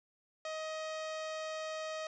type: tone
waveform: sawtooth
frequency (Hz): 629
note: D#5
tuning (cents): +19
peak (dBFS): -34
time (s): 0.45-2.07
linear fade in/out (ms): 2
effects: resampled to 16000 Hz + 12-bit